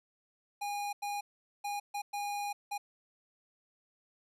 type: tone bursts at uneven times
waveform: square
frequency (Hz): 817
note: G#5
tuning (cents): -29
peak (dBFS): -35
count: 6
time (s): 0.61-0.93 / 1.02-1.21 / 1.64-1.8 / 1.94-2.02 / 2.13-2.53 / 2.71-2.78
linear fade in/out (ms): 10
effects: resampled to 32000 Hz + 12-bit